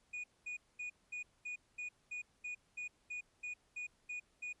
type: tone bursts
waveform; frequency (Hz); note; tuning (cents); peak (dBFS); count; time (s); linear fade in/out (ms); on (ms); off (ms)
triangle; 2461; D#7; -20; -39; 14; 0.13-4.53; 10; 110; 220
effects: pink hiss -74 dBFS RMS until 4.6 s + resampled to 24000 Hz